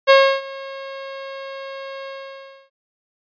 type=tone with ADSR envelope; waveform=sawtooth; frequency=543 Hz; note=C#5; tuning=36 cents flat; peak=-3 dBFS; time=0.07-2.7 s; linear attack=30 ms; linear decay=310 ms; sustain=-23 dB; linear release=630 ms; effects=resampled to 11025 Hz